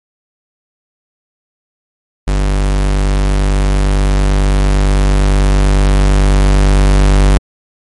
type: tone with level ramp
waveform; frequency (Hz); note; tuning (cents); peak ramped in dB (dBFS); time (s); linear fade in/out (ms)
45% pulse; 48.91; G1; -3; -10 to -5; 2.27-7.38; 10
effects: MP3 48 kbps